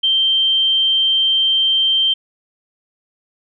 sine tone, 3140 Hz, G7, 2 cents sharp, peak -12 dBFS, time 0.03-2.14 s, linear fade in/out 10 ms, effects none

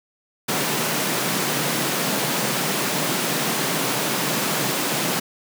pink high-pass noise, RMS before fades -23 dBFS, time 0.48-5.2 s, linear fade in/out 10 ms, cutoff 130 Hz, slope 96 dB/octave, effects none

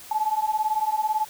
sine beating tone pair, 852 / 870 Hz, G#5 / A5, +44 / -20 cents, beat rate 18 Hz, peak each -25 / -24 dBFS, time 0.11-1.25 s, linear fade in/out 5 ms, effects white hiss -44 dBFS RMS until 1.29 s

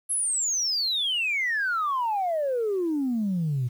sine exponential sweep, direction down, 11175 to 117.9 Hz, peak -22 dBFS, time 0.09-3.69 s, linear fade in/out 20 ms, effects tanh soft clip ceiling -20 dBFS + 9-bit

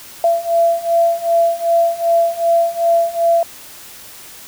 sine beating tone pair, 674 / 676.6 Hz, E5 / E5, +38 / +45 cents, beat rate 2.6 Hz, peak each -16 / -14 dBFS, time 0.24-3.43 s, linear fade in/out 2 ms, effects white hiss -37 dBFS RMS until 4.47 s

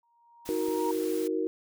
sine tone with exponential growth, 939 Hz, A#5, 12 cents sharp, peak -29 dBFS, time 0.03-0.91 s, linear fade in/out 2 ms, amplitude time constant 190 ms
white noise, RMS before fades -44 dBFS, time 0.45-1.28 s, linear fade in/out 10 ms
sine chord, D# minor, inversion none, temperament equal with one note detuned, 317.7 / 370 / 466.2 Hz, D#4 / F#4 / A#4, +36 / 0 / 0 cents, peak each -31 dBFS, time 0.49-1.47 s, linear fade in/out 0 ms
click, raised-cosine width 3 ms, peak -38 dBFS, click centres 0.685 s
effects none

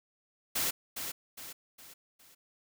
white noise with echo, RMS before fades -31 dBFS, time 0.55-0.71 s, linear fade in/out 10 ms, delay 410 ms, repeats 4, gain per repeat -7 dB, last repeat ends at 2.35 s, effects none

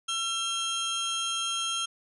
sawtooth tone pair together, 1351 / 3213 Hz, E6 / G7, +42 / +42 cents, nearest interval octave + minor third, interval 1500 cents, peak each -30 / -26 dBFS, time 0.08-1.86 s, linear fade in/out 10 ms, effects resampled to 24000 Hz

